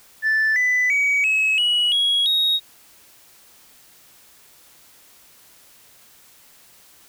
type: tone with pitch steps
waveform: sine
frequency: 1757 / 1995.1 / 2265 / 2572 / 2921 / 3317 / 3766 Hz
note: A6 / B6 / C#7 / E7 / F#7 / G#7 / A#7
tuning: -3 / +17 / +37 / -43 / -23 / -3 / +17 cents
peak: -14 dBFS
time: 0.22-2.6 s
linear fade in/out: 50 ms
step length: 340 ms
effects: tanh soft clip ceiling -14 dBFS + white hiss -51 dBFS RMS until 7.08 s